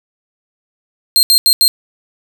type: tone bursts at uneven times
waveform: sawtooth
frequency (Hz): 4186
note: C8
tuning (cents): 0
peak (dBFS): -4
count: 4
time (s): 1.16-1.23 / 1.3-1.38 / 1.46-1.53 / 1.61-1.68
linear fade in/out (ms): 0
effects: none